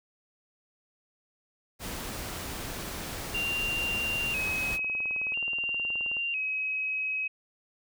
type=noise; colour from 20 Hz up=pink; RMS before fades=-37 dBFS; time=1.79-4.79 s; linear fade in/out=50 ms
type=tone with vibrato; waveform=sine; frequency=2659 Hz; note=E7; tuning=14 cents sharp; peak=-28 dBFS; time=3.34-7.28 s; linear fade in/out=10 ms; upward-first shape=square; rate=0.5 Hz; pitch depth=75 cents each way
type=click train; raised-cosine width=1 ms; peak=-32 dBFS; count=45; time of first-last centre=3.84-6.168 s; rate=18.9 Hz
effects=none